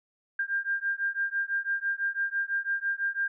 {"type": "beating tone pair", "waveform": "sine", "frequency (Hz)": [1595, 1601], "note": ["G6", "G6"], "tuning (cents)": [30, 36], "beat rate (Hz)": 6, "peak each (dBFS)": -30, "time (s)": [0.39, 3.28], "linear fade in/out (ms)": 5, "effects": []}